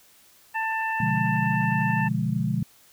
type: harmonic tone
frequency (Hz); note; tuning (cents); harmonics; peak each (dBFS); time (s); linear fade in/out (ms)
889; A5; +18; 1 / 2 / 3; -27 / -28 / -34; 0.54-2.09; 20
type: chord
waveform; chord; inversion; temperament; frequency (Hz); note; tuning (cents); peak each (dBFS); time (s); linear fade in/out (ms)
sine; B diminished seventh; none; equal; 123.47 / 146.83 / 174.61 / 207.7; B2 / D3 / F3 / Ab3; 0 / 0 / 0 / 0; -28; 1-2.63; 5
effects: white hiss -56 dBFS RMS until 2.92 s